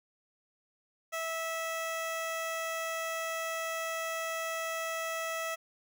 15% pulse tone, 653 Hz, E5, 17 cents flat, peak -27 dBFS, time 1.12-5.56 s, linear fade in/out 20 ms, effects none

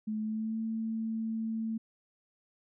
sine tone with pitch glide, 215.6 to 223.2 Hz, A3 to A3, -35 to +25 cents, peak -31 dBFS, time 0.07-1.78 s, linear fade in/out 10 ms, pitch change +60 cents, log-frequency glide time 0.21-0.59 s, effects none

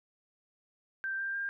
sine tone with pitch steps, 1568 / 1584.4 / 1600.9 Hz, G6 / G6 / G6, 0 / +18 / +36 cents, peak -32 dBFS, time 1.04-1.49 s, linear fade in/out 0 ms, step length 150 ms, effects none

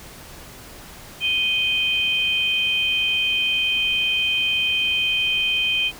sine tone pair together, 2489 / 3131 Hz, D#7 / G7, 0 / -3 cents, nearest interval major third, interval 397 cents, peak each -21 dBFS, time 1.2-5.92 s, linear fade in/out 50 ms, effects pink hiss -41 dBFS RMS until 5.99 s

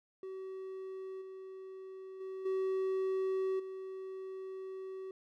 triangle tone with level steps, 380 Hz, F#4, 46 cents sharp, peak -39 / -43 / -38 / -29 / -39 dBFS, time 0.23-5.11 s, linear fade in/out 2 ms, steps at 1.21 / 2.2 / 2.45 / 3.59 s, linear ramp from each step 10 ms, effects none

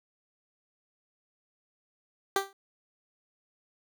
15% pulse tone with exponential decay, 392 Hz, G4, in tune, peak -15 dBFS, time 2.36-2.53 s, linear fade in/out 2 ms, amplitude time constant 36 ms, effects none

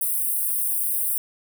white high-pass noise, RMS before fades -24 dBFS, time 0.01-1.18 s, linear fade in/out 2 ms, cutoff 8700 Hz, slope 96 dB/octave, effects none

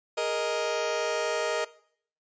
sawtooth chord, Ab suspended second, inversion none, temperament just, 415.3 / 467.2 / 623 Hz, Ab4 / Bb4 / Eb5, 0 / +4 / +2 cents, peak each -31 / -26 / -25 dBFS, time 0.17-1.65 s, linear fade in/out 10 ms, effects noise-tail reverb RT60 0.6 s tail -20 dB re dry + resampled to 16000 Hz

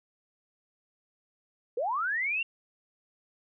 sine linear sweep, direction up, 436.7 to 2794 Hz, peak -27 dBFS, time 1.77-2.43 s, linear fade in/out 5 ms, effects none

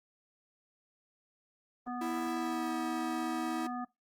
harmonic tone, 246 Hz, B3, 7 cents flat, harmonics 1 / 3 / 5 / 7, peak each -38 / -39 / -42 / -51 dBFS, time 1.86-3.85 s, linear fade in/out 10 ms
45% pulse tone with pitch glide, 329.6 to 322.4 Hz, E4 to E4, 0 to -38 cents, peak -35 dBFS, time 2.01-3.67 s, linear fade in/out 5 ms, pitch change -38 cents, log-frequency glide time 2.35-2.7 s
effects noise-tail reverb RT60 0.2 s tail -22 dB re dry + Opus 24 kbps

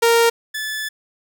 sawtooth tone pair in turn, 464.3 / 1734.3 Hz, A#4 / A6, -7 / -25 cents, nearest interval octave + major seventh, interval 2282 cents, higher second, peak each -8 / -20 dBFS, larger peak first, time 0.02-0.3 / 0.54-0.89 s, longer second, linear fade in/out 10 ms, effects none

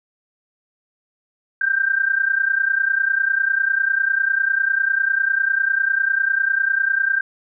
sine tone pair together, 1560 / 1590 Hz, G6 / G6, -9 / +24 cents, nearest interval unison, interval 33 cents, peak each -19 dBFS, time 1.61-7.21 s, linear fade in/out 5 ms, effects none

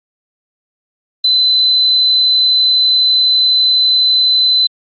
sine tone, 4032 Hz, B7, 35 cents sharp, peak -8 dBFS, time 1.24-4.67 s, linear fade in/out 5 ms, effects Opus 32 kbps

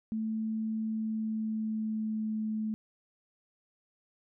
sine tone with pitch glide, 220 to 217 Hz, A3 to A3, 0 to -24 cents, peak -30 dBFS, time 0.12-2.74 s, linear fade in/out 0 ms, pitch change -24 cents, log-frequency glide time 0.83-2.36 s, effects none

